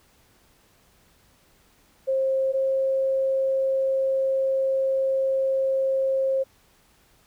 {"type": "tone pair in turn", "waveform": "sine", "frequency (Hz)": [532, 534.1], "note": ["C5", "C5"], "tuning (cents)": [29, 36], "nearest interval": "unison", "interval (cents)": 7, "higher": "second", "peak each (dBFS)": -20, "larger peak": "neither", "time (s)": [[2.07, 2.53], [2.53, 6.44]], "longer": "second", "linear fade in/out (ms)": 20, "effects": ["pink hiss -60 dBFS RMS until 7.26 s"]}